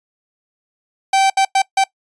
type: tone bursts at uneven times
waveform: 45% pulse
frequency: 776 Hz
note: G5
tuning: 18 cents flat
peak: -11 dBFS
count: 4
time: 1.13-1.3 / 1.37-1.45 / 1.55-1.62 / 1.77-1.84 s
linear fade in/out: 5 ms
effects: noise-tail reverb RT60 0.1 s tail -21 dB re dry + resampled to 22050 Hz